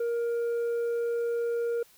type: tone with tanh clipping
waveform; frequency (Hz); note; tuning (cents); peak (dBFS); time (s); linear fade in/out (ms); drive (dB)
triangle; 469.6; A#4; +13; -27; 0-1.83; 5; 8
effects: white hiss -59 dBFS RMS until 1.97 s